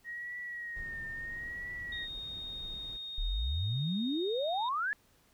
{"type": "tone with vibrato", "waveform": "sine", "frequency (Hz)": 1879, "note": "A#6", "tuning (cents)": 13, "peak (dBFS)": -38, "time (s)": [0.04, 2.08], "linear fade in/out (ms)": 50, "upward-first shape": "triangle", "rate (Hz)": 0.74, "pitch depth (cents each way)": 69}
{"type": "noise", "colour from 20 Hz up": "brown", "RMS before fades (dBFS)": -49, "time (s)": [0.75, 2.98], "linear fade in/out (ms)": 20}
{"type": "tone", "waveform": "sine", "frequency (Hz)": 3706, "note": "A#7", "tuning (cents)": -11, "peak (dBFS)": -39, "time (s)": [1.92, 4.69], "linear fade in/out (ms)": 5}
{"type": "exponential sweep", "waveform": "sine", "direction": "up", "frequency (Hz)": [34.65, 1758], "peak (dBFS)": -30, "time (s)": [3.18, 4.93], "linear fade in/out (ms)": 0}
{"effects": ["pink hiss -67 dBFS RMS until 5.33 s"]}